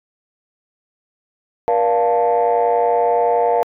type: chord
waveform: sine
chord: Bb major seventh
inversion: none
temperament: equal with one note detuned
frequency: 477.1 / 587.3 / 698.5 / 880 Hz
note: Bb4 / D5 / F5 / A5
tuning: +40 / 0 / 0 / 0 cents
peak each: -16 / -22 / -16 / -19 dBFS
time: 1.68-3.63 s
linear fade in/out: 0 ms
effects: tanh soft clip ceiling -7 dBFS